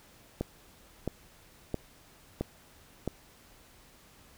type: click train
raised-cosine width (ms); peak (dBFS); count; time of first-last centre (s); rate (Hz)
2; -17; 5; 0.41-3.077; 1.5
effects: pink hiss -58 dBFS RMS until 4.37 s